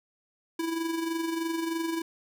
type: tone with amplitude modulation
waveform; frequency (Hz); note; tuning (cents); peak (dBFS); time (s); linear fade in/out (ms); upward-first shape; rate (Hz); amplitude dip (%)
square; 329.6; E4; 0; -27; 0.59-2.02; 5; sine; 23.2; 50
effects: none